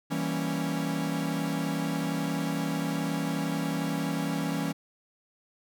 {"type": "chord", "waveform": "45% pulse", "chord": "E diminished seventh", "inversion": "none", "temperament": "equal", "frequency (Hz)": [164.81, 196, 233.1, 277.2], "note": ["E3", "G3", "Bb3", "Db4"], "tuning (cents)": [0, 0, 0, 0], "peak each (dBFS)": [-32, -35, -37, -32], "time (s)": [0.1, 4.73], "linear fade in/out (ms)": 20, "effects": []}